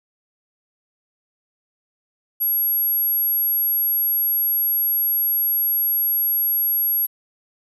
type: tone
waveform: sine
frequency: 11500 Hz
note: F9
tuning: 50 cents sharp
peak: -17 dBFS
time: 2.4-7.07 s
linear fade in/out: 20 ms
effects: 9-bit